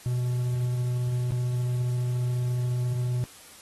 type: tone with dropouts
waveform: triangle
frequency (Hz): 123.47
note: B2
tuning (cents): 0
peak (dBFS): -22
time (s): 0.06-3.24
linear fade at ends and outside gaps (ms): 0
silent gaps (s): 1.308-1.32
effects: white hiss -49 dBFS RMS until 3.61 s + AAC 32 kbps